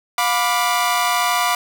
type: chord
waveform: sawtooth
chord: B diminished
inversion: second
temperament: equal with one note detuned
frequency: 713.1 / 987.8 / 1174.7 Hz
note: F5 / B5 / D6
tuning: +36 / 0 / 0 cents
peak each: -17 dBFS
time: 0.18-1.55 s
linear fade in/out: 2 ms
effects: none